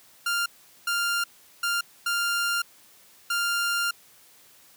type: tone bursts at uneven times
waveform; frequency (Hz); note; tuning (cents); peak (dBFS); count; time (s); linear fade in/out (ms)
sawtooth; 1396.9; F6; 0; -20; 5; 0.26-0.46 / 0.87-1.24 / 1.63-1.81 / 2.06-2.62 / 3.3-3.91; 5
effects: white hiss -55 dBFS RMS until 4.76 s + high-pass 80 Hz 12 dB/octave